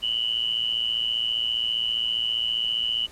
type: tone with amplitude modulation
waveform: sine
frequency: 2960 Hz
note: F#7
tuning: in tune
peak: -19 dBFS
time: 0.02-3.07 s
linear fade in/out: 20 ms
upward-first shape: sine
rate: 115 Hz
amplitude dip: 85%
effects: pink hiss -49 dBFS RMS until 3.11 s + low-pass 11000 Hz 12 dB/octave